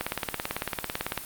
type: click train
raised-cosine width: 0.3 ms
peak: -11 dBFS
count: 22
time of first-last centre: 0.01-1.177 s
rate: 18 Hz
effects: white hiss -40 dBFS RMS until 1.25 s + Opus 32 kbps